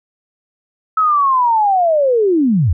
sine linear sweep, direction down, 1303 to 69.3 Hz, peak -10 dBFS, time 0.97-2.73 s, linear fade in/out 5 ms, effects none

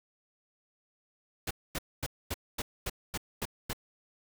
pink noise bursts, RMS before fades -34 dBFS, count 9, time 1.47-3.732 s, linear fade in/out 5 ms, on 38 ms, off 240 ms, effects none

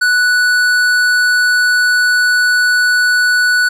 sine tone with tanh clipping, 1480 Hz, F#6, in tune, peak -11 dBFS, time 0.01-3.69 s, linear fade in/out 10 ms, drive 14 dB, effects none

